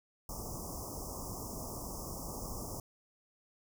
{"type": "band-stop noise", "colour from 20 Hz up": "pink", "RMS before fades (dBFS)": -42, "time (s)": [0.29, 2.8], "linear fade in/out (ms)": 2, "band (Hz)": [1200, 5100], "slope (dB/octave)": 96, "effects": []}